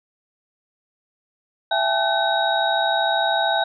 sine tone cluster, 666 / 799 / 859 / 1520 / 3798 Hz, E5 / G5 / A5 / F#6 / A#7, +18 / +33 / -42 / +46 / +32 cents, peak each -23 / -23 / -25 / -25 / -25 dBFS, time 1.71-3.64 s, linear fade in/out 5 ms, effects none

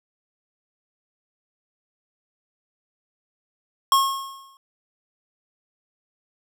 square tone with exponential decay, 1086 Hz, C#6, 36 cents flat, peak -13 dBFS, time 3.92-4.57 s, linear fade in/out 1 ms, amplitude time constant 140 ms, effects none

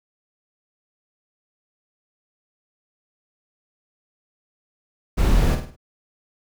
brown noise with echo, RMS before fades -17 dBFS, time 5.17-5.56 s, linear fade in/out 20 ms, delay 51 ms, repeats 4, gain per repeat -7 dB, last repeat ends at 5.764 s, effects none

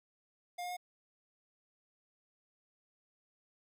square tone with pitch steps, 708 / 714.2 / 720.4 Hz, F5 / F5 / F#5, +23 / +39 / -46 cents, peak -39 dBFS, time 0.58-0.769 s, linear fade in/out 10 ms, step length 63 ms, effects 13-bit

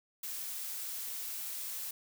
blue noise, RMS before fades -40 dBFS, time 0.23-1.91 s, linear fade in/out 5 ms, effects none

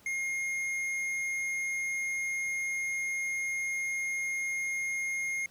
triangle tone with tanh clipping, 2137 Hz, C7, 36 cents sharp, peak -32 dBFS, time 0.06-5.46 s, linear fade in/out 2 ms, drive 14 dB, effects pink hiss -60 dBFS RMS until 5.5 s + high-pass 60 Hz 12 dB/octave

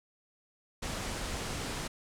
pink low-pass noise, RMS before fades -37 dBFS, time 0.82-1.88 s, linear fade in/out 10 ms, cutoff 9700 Hz, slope 24 dB/octave, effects none

